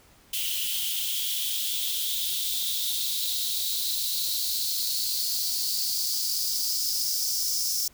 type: noise with high-pass filter sweep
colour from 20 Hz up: blue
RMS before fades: -28 dBFS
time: 0.33-7.88 s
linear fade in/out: 5 ms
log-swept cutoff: 3000 to 5400 Hz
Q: 6.2
effects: pink hiss -57 dBFS RMS until 7.93 s